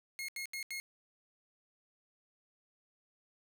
sawtooth tone bursts, 2156 Hz, C#7, 49 cents flat, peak -35 dBFS, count 4, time 0.19-0.8 s, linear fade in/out 0 ms, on 94 ms, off 78 ms, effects none

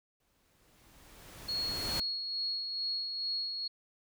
pink noise with exponential growth, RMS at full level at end -36 dBFS, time 0.2-2 s, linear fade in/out 2 ms, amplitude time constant 390 ms
sine tone with tremolo, 4321 Hz, C#8, 45 cents flat, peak -31 dBFS, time 1.48-3.68 s, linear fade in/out 10 ms, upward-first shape sine, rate 2.3 Hz, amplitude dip 40%
effects none

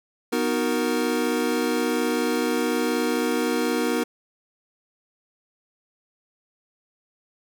square chord, B major seventh, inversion none, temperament equal, 246.9 / 311.1 / 370 / 466.2 Hz, B3 / D#4 / F#4 / A#4, 0 / 0 / 0 / 0 cents, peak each -27 / -28 / -30 / -27 dBFS, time 0.32-4.04 s, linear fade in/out 10 ms, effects none

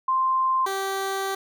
sine / 15% pulse tone pair in turn, 1046.5 / 388.7 Hz, C6 / G4, 0 / -15 cents, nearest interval octave + perfect fourth, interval 1715 cents, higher first, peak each -19 dBFS, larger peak neither, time 0.08-0.66 / 0.66-1.35 s, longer second, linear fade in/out 5 ms, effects none

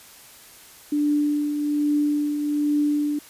sine tone with tremolo, 294.3 Hz, D4, 4 cents sharp, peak -17 dBFS, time 0.92-3.19 s, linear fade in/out 5 ms, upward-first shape triangle, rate 1.2 Hz, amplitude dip 50%, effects white hiss -47 dBFS RMS until 3.29 s + resampled to 32000 Hz

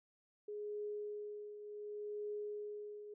sine tone with tremolo, 417.1 Hz, G#4, 7 cents sharp, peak -39 dBFS, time 0.48-3.14 s, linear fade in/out 5 ms, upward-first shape triangle, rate 0.68 Hz, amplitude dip 65%, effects none

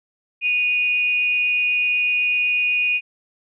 sine tone pair together, 2473 / 2795 Hz, D#7 / F7, -11 / +1 cents, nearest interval major second, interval 212 cents, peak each -17 / -27 dBFS, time 0.41-3.01 s, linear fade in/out 50 ms, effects none

